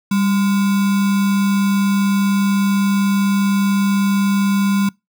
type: tone with sample-and-hold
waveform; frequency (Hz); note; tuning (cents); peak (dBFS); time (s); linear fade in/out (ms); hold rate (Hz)
sine; 197.9; G3; +17; -13; 0.11-4.89; 5; 1225
effects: noise-tail reverb RT60 0.2 s tail -24 dB re dry